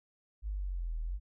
sine exponential two-way sweep, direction down then up, 53 to 38.89 to 53 Hz, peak -33 dBFS, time 0.42-1.2 s, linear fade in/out 50 ms, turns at 1.02 s, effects none

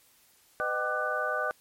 sine tone cluster, 501 / 612 / 770 / 1188 / 1493 Hz, B4 / D#5 / G5 / D6 / F#6, +25 / -29 / -31 / +20 / +15 cents, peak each -36 / -33 / -37 / -33 / -31 dBFS, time 0.6-1.51 s, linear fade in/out 0 ms, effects white hiss -62 dBFS RMS until 1.6 s + MP3 64 kbps

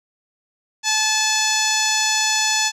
10% pulse tone with low-pass filter, 866 Hz, A5, 28 cents flat, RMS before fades -19 dBFS, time 0.83-2.72 s, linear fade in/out 50 ms, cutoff 7300 Hz, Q 5.3, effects none

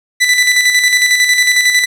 sawtooth tone with tremolo, 1987 Hz, B6, 10 cents sharp, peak -3 dBFS, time 0.2-1.86 s, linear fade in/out 20 ms, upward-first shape square, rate 11 Hz, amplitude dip 45%, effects low-pass 10000 Hz 12 dB/octave + 7-bit

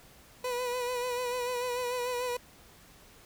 30% pulse tone with vibrato, 493.9 Hz, B4, in tune, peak -28 dBFS, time 0.44-2.37 s, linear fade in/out 5 ms, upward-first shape sine, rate 6.8 Hz, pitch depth 39 cents each way, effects pink hiss -56 dBFS RMS until 3.25 s

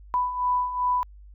sine beating tone pair, 991 / 993.6 Hz, B5 / B5, +6 / +10 cents, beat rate 2.6 Hz, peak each -29 / -23 dBFS, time 0.14-1.03 s, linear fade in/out 0 ms, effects added 50 Hz sine -44 dBFS peak until 1.34 s

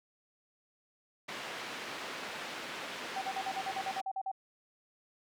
white band-pass noise, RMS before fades -42 dBFS, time 1.28-4.01 s, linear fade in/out 10 ms, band 210 to 2700 Hz, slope 12 dB/octave
sine tone bursts, 770 Hz, G5, 31 cents flat, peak -33 dBFS, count 12, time 3.16-4.316 s, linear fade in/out 5 ms, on 56 ms, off 44 ms
effects none

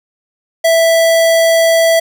square tone, 659.3 Hz, E5, in tune, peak -8 dBFS, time 0.64-2 s, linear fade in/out 10 ms, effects none

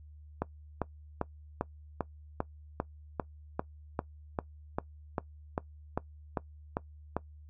click train, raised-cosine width 1 ms, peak -16 dBFS, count 18, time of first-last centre 0.42-7.166 s, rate 2.52 Hz, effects noise-tail reverb RT60 0.1 s tail -19 dB re dry + added 75 Hz sine -49 dBFS peak until 7.49 s

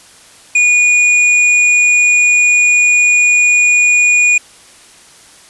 sine tone with hard clipping, 2451 Hz, D#7, 27 cents flat, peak -8 dBFS, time 0.55-4.38 s, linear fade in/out 5 ms, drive 13 dB, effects white hiss -41 dBFS RMS until 5.49 s + resampled to 24000 Hz

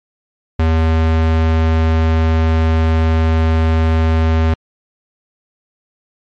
square tone, 80.6 Hz, E2, 38 cents flat, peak -11 dBFS, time 0.59-4.54 s, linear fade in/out 5 ms, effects low-pass 3000 Hz 12 dB/octave + MP3 64 kbps

